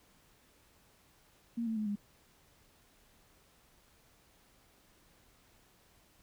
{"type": "tone with pitch steps", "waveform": "sine", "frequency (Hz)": [233.1, 223.2, 213.8, 204.7], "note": ["A#3", "A3", "A3", "G#3"], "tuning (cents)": [0, 25, -49, -25], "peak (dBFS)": -32, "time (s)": [1.57, 1.958], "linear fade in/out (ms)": 10, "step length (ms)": 97, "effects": ["pink hiss -66 dBFS RMS until 6.22 s"]}